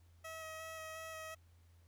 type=tone with vibrato; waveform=15% pulse; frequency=640 Hz; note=D#5; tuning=49 cents sharp; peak=-39 dBFS; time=0.24-1.35 s; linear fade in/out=10 ms; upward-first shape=square; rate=2.8 Hz; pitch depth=11 cents each way; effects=added 85 Hz sine -62 dBFS peak until 1.87 s + pink hiss -75 dBFS RMS until 1.87 s